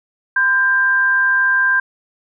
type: tone pair together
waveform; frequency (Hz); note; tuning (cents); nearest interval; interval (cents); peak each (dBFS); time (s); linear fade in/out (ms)
sine; 1023 / 1588.2; C6 / G6; -39 / +22; minor sixth; 761; -22 / -12; 0.36-1.8; 5
effects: none